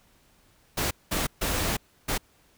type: noise bursts at uneven times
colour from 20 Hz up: pink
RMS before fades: -27 dBFS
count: 4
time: 0.77-0.91 / 1.11-1.27 / 1.41-1.77 / 2.08-2.18 s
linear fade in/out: 10 ms
effects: pink hiss -62 dBFS RMS until 2.57 s